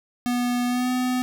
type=tone with pitch glide; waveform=square; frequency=244.6 to 251.8 Hz; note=B3 to B3; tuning=-16 to +34 cents; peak=-22 dBFS; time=0.26-1.22 s; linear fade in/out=0 ms; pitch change=+50 cents; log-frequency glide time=0.66-0.9 s; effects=none